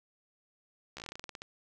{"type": "slowing click train", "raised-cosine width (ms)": 0.2, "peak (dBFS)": -25, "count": 14, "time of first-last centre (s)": [0.97, 1.419], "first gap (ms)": 14, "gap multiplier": 1.14, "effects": []}